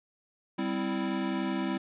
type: chord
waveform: square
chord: C major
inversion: second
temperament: equal with one note detuned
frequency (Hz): 196 / 259.2 / 329.6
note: G3 / C4 / E4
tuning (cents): 0 / -16 / 0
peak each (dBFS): -34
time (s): 0.58-1.78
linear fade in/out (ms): 10
effects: resampled to 8000 Hz + 10-bit